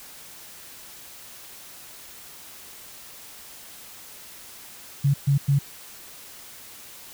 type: tone bursts at uneven times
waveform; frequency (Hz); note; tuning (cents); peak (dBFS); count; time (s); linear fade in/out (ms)
sine; 140; C#3; +18; -16; 3; 5.04-5.14 / 5.27-5.38 / 5.48-5.59; 10
effects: white hiss -44 dBFS RMS until 7.13 s